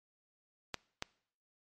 clicks, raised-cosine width 0.2 ms, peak -18 dBFS, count 2, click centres 0.743 / 1.024 s, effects noise-tail reverb RT60 0.6 s tail -23 dB re dry + MP3 64 kbps

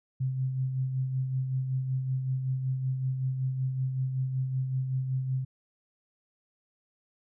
sine tone with tremolo, 130.81 Hz, C3, in tune, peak -25 dBFS, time 0.2-5.45 s, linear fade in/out 10 ms, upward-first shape sine, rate 5.3 Hz, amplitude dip 45%, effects none

